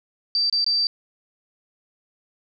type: tone with dropouts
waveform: sine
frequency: 4662 Hz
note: D8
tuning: 14 cents flat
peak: -18 dBFS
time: 0.35-0.87 s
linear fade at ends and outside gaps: 1 ms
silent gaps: 0.498-0.526 / 0.644-0.664 s
effects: none